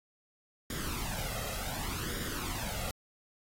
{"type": "noise with flanger", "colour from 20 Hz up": "pink", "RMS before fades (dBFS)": -37, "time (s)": [0.7, 2.91], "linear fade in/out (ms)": 2, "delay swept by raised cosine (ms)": [0.57, 1.57], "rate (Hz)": 0.67, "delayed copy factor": 0.65, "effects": ["AAC 48 kbps"]}